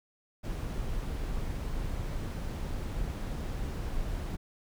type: noise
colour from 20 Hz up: brown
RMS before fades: -34 dBFS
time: 0.43-4.37 s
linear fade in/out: 20 ms
effects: none